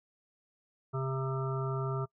harmonic tone, 132.9 Hz, C3, 27 cents sharp, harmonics 1 / 3 / 5 / 7 / 9 / 10, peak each -32 / -38 / -43 / -46 / -42 / -43 dBFS, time 0.93-2.06 s, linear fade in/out 20 ms, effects noise-tail reverb RT60 0.1 s tail -24 dB re dry

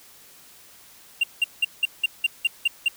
triangle tone bursts, 2779 Hz, F7, 9 cents flat, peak -15 dBFS, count 9, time 1.21-2.884 s, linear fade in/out 5 ms, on 26 ms, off 180 ms, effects white hiss -50 dBFS RMS until 2.96 s

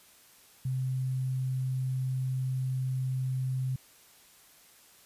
sine tone with sample-and-hold, 130 Hz, C3, 11 cents flat, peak -28 dBFS, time 0.65-3.76 s, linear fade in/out 5 ms, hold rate 11025 Hz, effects white hiss -58 dBFS RMS until 5.05 s + resampled to 32000 Hz

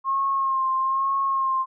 sine tone with vibrato, 1072 Hz, C6, 42 cents sharp, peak -20 dBFS, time 0.04-1.66 s, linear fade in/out 50 ms, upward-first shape sine, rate 1.1 Hz, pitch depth 32 cents each way, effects none

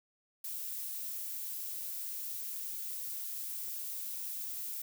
violet noise, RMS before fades -40 dBFS, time 0.44-4.82 s, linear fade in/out 5 ms, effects none

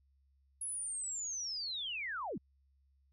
sine linear sweep, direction down, 10570 to 137.7 Hz, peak -37 dBFS, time 0.61-2.38 s, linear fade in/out 5 ms, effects added 68 Hz sine -68 dBFS peak until 3.12 s

